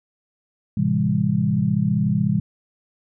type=chord; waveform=sine; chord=A minor seventh; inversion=none; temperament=equal with one note detuned; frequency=110 / 130.81 / 164.81 / 200.8 Hz; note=A2 / C3 / E3 / G3; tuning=0 / 0 / 0 / +42 cents; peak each=-26 / -23 / -22 / -21 dBFS; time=0.77-2.4 s; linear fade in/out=5 ms; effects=none